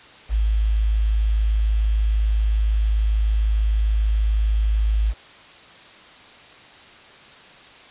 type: tone with quantisation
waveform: sine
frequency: 53.4 Hz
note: G#1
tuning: 49 cents sharp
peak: -16 dBFS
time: 0.29-5.14 s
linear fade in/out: 50 ms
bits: 7
effects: white hiss -45 dBFS RMS until 7.9 s + resampled to 8000 Hz